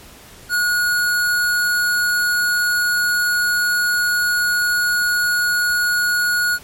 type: tone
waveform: square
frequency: 1449 Hz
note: F#6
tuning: 37 cents flat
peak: -16 dBFS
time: 0.49-6.59 s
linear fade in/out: 50 ms
effects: pink hiss -42 dBFS RMS until 6.63 s + MP3 64 kbps